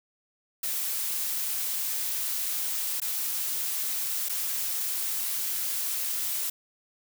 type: noise with dropouts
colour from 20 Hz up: blue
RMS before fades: -30 dBFS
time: 0.63-6.5 s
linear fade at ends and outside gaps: 5 ms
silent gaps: 3.002-3.017 / 4.287-4.294 s
effects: none